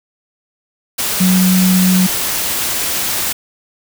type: tone in noise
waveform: sine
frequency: 185 Hz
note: F#3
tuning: in tune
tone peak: -9 dBFS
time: 1.2-2.07 s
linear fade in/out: 10 ms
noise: white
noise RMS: -18 dBFS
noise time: 0.98-3.33 s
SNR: +6 dB
effects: none